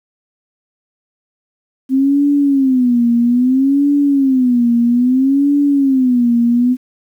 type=tone with vibrato; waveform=sine; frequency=260 Hz; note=C4; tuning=11 cents flat; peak=-9 dBFS; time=1.89-6.77 s; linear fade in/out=50 ms; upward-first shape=sine; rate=0.61 Hz; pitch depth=170 cents each way; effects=8-bit